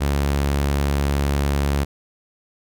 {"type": "tone", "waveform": "sawtooth", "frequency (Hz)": 70.7, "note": "C#2", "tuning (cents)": 35, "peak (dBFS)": -14, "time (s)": [0, 1.85], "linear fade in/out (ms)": 20, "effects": []}